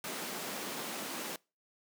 pink high-pass noise, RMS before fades -40 dBFS, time 0.04-1.36 s, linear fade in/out 2 ms, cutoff 200 Hz, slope 24 dB/octave, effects noise-tail reverb RT60 0.3 s tail -25 dB re dry

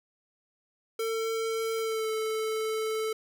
square tone with pitch glide, 449.4 to 438.4 Hz, A4 to A4, +37 to -6 cents, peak -29 dBFS, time 0.99-3.13 s, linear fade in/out 5 ms, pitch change -43 cents, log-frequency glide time 1.76-2.09 s, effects none

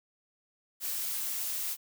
blue noise, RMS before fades -34 dBFS, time 0.8-1.77 s, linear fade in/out 50 ms, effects none

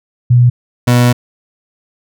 sine / 30% pulse tone pair in turn, 122.3 / 122.3 Hz, B2 / B2, -16 / -16 cents, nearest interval unison, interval 0 cents, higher neither, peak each -4 dBFS, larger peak neither, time 0.3-0.5 / 0.87-1.13 s, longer second, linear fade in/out 10 ms, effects none

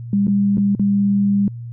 sine tone with dropouts, 200.5 Hz, G3, 39 cents sharp, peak -13 dBFS, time 0.13-1.48 s, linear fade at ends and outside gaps 2 ms, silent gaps 0.27-0.28 / 0.572-0.58 / 0.751-0.795 s, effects added 118 Hz sine -28 dBFS peak until 1.72 s

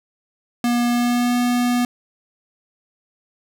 square tone with pitch glide, 240 to 244.1 Hz, B3 to B3, -49 to -20 cents, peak -17 dBFS, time 0.64-1.85 s, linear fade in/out 2 ms, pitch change +29 cents, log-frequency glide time 0.87-1.36 s, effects none

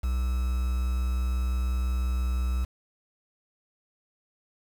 triangle tone with quantisation, 62.9 Hz, B1, 32 cents sharp, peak -22 dBFS, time 0.03-2.65 s, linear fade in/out 10 ms, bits 7, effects none

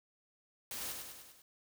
white noise with echo, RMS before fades -42 dBFS, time 0.71-0.92 s, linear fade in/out 2 ms, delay 100 ms, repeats 5, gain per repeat -4 dB, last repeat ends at 1.42 s, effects none

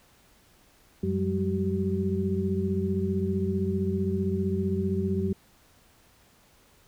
sine tone cluster, 93.1 / 185.9 / 201.3 / 382.5 Hz, F#2 / F#3 / G3 / G4, +11 / +8 / +46 / -42 cents, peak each -30 dBFS, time 1.03-5.33 s, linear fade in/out 5 ms, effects pink hiss -60 dBFS RMS until 6.87 s

